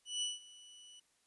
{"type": "tone with ADSR envelope", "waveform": "sawtooth", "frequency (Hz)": 2960, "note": "F#7", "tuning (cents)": 0, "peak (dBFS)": -30, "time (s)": [0.05, 1], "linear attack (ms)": 170, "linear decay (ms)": 170, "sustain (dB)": -21, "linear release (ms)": 7, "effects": ["white hiss -74 dBFS RMS until 1.26 s", "resampled to 24000 Hz"]}